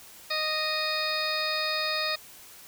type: harmonic tone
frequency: 620 Hz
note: D#5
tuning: 6 cents flat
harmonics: 1 / 2 / 3 / 4 / 6 / 7 / 8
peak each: -34 / -34 / -34 / -34 / -34 / -34 / -34 dBFS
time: 0.3-2.16 s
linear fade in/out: 10 ms
effects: white hiss -49 dBFS RMS until 2.67 s